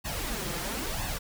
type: noise with flanger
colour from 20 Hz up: pink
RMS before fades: -33 dBFS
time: 0.04-1.19 s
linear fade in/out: 20 ms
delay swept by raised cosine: 1.1 to 5.9 ms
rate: 1 Hz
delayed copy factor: +0.7
effects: none